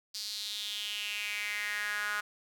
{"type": "tone with high-pass filter sweep", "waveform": "sawtooth", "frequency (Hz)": 207.7, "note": "G#3", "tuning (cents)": 0, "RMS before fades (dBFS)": -36, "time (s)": [0.14, 2.21], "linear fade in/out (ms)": 10, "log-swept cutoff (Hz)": [4700, 1400], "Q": 4.8, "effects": []}